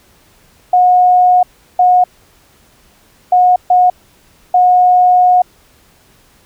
sine tone bursts at uneven times, 725 Hz, F#5, 35 cents flat, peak -5 dBFS, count 5, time 0.73-1.43 / 1.79-2.04 / 3.32-3.56 / 3.7-3.9 / 4.54-5.42 s, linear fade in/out 5 ms, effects pink hiss -49 dBFS RMS until 6.45 s

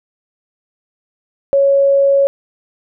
sine tone, 554.4 Hz, C#5, in tune, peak -8 dBFS, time 1.53-2.27 s, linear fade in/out 0 ms, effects none

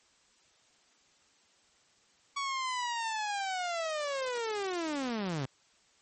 sawtooth linear sweep, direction down, 1129 to 124.9 Hz, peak -28 dBFS, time 2.36-5.46 s, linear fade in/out 10 ms, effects white hiss -66 dBFS RMS until 6.01 s + MP3 32 kbps

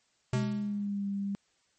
square tone with exponential decay, 127 Hz, B2, 49 cents sharp, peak -26 dBFS, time 0.33-0.89 s, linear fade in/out 2 ms, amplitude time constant 120 ms
sine tone with pitch glide, 208.5 to 199.08 Hz, G#3 to G3, +7 to +27 cents, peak -30 dBFS, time 0.35-1.35 s, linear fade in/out 0 ms, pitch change -80 cents, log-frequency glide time 0.52-1.08 s
effects white hiss -71 dBFS RMS until 1.78 s + MP3 32 kbps

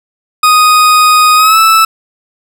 40% pulse tone with pitch glide, 1244.5 to 1313.9 Hz, D#6 to E6, 0 to -6 cents, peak -3 dBFS, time 0.43-1.85 s, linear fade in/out 5 ms, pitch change +94 cents, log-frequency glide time 1.36-1.58 s, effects none

